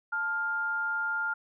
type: tone pair together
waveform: sine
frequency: 880 / 1403.8 Hz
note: A5 / F6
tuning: 0 / +9 cents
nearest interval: minor sixth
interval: 809 cents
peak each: -37 / -28 dBFS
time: 0.12-1.34 s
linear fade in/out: 10 ms
effects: none